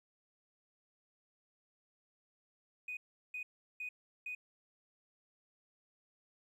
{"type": "tone bursts", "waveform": "triangle", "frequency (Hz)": 2489, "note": "D#7", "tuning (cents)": 0, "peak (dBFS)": -36, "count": 4, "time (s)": [2.88, 4.35], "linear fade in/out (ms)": 5, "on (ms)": 90, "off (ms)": 370, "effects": ["tanh soft clip ceiling -37 dBFS"]}